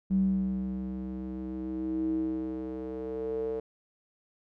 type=tone with band-pass filter sweep; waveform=square; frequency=63.8 Hz; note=C2; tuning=43 cents flat; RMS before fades=-32 dBFS; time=0.1-3.6 s; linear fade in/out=5 ms; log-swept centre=190 to 470 Hz; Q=9.2; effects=none